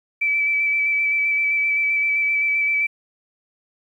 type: tone with vibrato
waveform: sine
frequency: 2311 Hz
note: D7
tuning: 28 cents flat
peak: -17 dBFS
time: 0.21-2.87 s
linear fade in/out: 10 ms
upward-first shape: square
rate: 7.7 Hz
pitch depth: 14 cents each way
effects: 9-bit